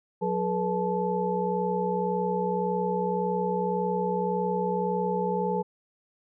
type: tone cluster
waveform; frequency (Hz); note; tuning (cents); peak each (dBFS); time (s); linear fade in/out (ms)
sine; 182.2 / 423.3 / 485.1 / 870; F#3 / G#4 / B4 / A5; -26 / +33 / -31 / -20; -30; 0.21-5.63; 20
effects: none